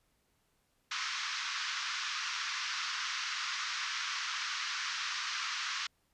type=band-pass noise; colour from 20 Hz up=pink; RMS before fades=-37 dBFS; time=0.91-5.87 s; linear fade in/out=5 ms; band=1100 to 6200 Hz; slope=48 dB/octave; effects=pink hiss -75 dBFS RMS until 6.13 s + resampled to 32000 Hz